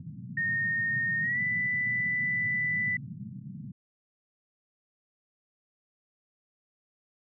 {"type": "band-pass noise", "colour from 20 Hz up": "pink", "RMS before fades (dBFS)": -41, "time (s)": [0, 3.72], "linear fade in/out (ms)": 5, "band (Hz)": [110, 220], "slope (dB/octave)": 48}
{"type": "tone with pitch glide", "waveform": "sine", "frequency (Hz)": [1843, 1986.7], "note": ["A#6", "B6"], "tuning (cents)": [-20, 10], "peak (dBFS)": -26, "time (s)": [0.37, 2.97], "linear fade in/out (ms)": 5, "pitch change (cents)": 130, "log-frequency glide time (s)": [1.21, 1.4]}
{"effects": []}